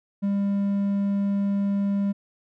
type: tone with hard clipping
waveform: triangle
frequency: 199.7 Hz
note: G3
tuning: 32 cents sharp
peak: -22 dBFS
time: 0.22-2.13 s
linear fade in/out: 20 ms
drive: 6 dB
effects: none